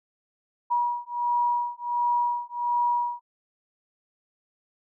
sine beating tone pair, 961 / 962.4 Hz, B5 / B5, -48 / -45 cents, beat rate 1.4 Hz, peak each -26 dBFS, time 0.7-3.21 s, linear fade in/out 20 ms, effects none

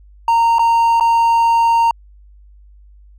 triangle tone with dropouts, 924 Hz, A#5, 16 cents flat, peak -8 dBFS, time 0.28-1.91 s, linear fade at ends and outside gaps 2 ms, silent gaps 0.585-0.593 / 0.999-1.008 s, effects added 50 Hz sine -41 dBFS peak until 3.18 s

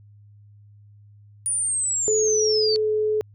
sine linear sweep, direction down, 9600 to 4437 Hz, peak -21 dBFS, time 1.46-2.76 s, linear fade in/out 0 ms
sine tone with pitch glide, 431.9 to 428.2 Hz, A4 to A4, -32 to -47 cents, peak -19 dBFS, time 2.08-3.21 s, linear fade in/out 0 ms, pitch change -15 cents, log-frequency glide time 2.77-2.91 s
effects added 103 Hz sine -47 dBFS peak until 3.34 s

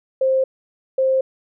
sine tone pair in turn, 527 / 527 Hz, C5 / C5, +12 / +12 cents, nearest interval unison, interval 0 cents, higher neither, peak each -14 dBFS, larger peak neither, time 0.21-0.44 / 0.98-1.21 s, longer neither, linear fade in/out 5 ms, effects none

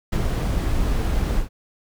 brown noise with ADSR envelope, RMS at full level -18 dBFS, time 0.12-1.49 s, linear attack 10 ms, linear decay 42 ms, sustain -3 dB, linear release 120 ms, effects none

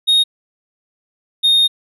triangle tone pair in turn, 3726 / 3694 Hz, A#7 / A#7, -2 / -16 cents, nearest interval unison, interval 14 cents, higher first, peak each -8 dBFS, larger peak neither, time 0.07-0.24 / 1.43-1.68 s, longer second, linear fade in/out 20 ms, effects resampled to 32000 Hz

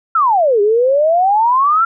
sine exponential two-way sweep, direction down then up, 1382 to 399.3 to 1382 Hz, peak -9 dBFS, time 0.15-1.85 s, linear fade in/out 5 ms, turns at 0.61 s, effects none

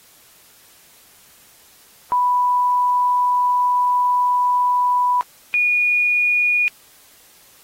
sine tone pair in turn, 987.8 / 2448 Hz, B5 / D#7, 0 / -29 cents, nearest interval octave + major third, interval 1571 cents, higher second, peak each -14 dBFS, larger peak neither, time 2.12-5.21 / 5.54-6.68 s, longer first, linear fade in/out 0 ms, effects white hiss -50 dBFS RMS until 7.63 s + AAC 48 kbps

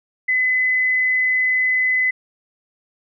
sine tone, 2019 Hz, B6, 38 cents sharp, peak -15 dBFS, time 0.28-2.11 s, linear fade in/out 10 ms, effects none

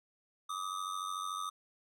square ring-modulated tone, 1214 Hz, D#6, 43 cents flat, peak -34 dBFS, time 0.49-1.5 s, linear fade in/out 10 ms, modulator 46.8 Hz, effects low-pass 12000 Hz 12 dB/octave

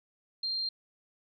sine tone, 4186 Hz, C8, in tune, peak -30 dBFS, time 0.43-0.69 s, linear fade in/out 5 ms, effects none

